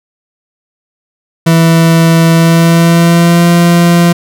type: tone with pitch glide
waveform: 40% pulse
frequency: 164.81 to 171.81 Hz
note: E3 to F3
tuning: 0 to -28 cents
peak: -3 dBFS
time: 1.46-4.13 s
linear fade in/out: 10 ms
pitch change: +72 cents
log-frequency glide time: 2.33-3.48 s
effects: none